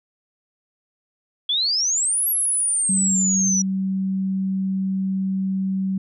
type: exponential two-way sweep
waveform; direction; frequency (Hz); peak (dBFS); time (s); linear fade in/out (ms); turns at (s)
sine; up then down; 3322 to 11540 to 5810; -18; 1.49-3.62; 5; 2.28
type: tone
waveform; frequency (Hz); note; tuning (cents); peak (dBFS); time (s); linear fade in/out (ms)
sine; 191.2; G3; -43; -20; 2.89-5.98; 5
effects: none